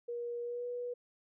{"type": "tone with pitch glide", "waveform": "sine", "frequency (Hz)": [476.6, 487.5], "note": ["A#4", "B4"], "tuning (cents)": [38, -23], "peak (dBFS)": -36, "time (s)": [0.08, 0.94], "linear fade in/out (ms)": 10, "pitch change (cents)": 39, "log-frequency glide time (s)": [0.42, 0.66], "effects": []}